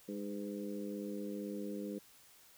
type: harmonic tone with a mistuned harmonic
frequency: 102.2 Hz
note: G#2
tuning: 27 cents flat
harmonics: 2 / 3 / 4 / 5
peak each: -42 / -44 / -46 / -47 dBFS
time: 0.08-1.99 s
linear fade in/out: 10 ms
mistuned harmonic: 5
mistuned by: -22 cents
effects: white hiss -62 dBFS RMS until 2.57 s